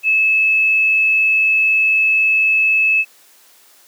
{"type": "tone", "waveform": "sine", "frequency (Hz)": 2602, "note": "E7", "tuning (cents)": -23, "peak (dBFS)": -11, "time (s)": [0.03, 3.05], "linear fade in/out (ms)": 50, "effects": ["white hiss -49 dBFS RMS until 3.87 s", "high-pass 300 Hz 12 dB/octave"]}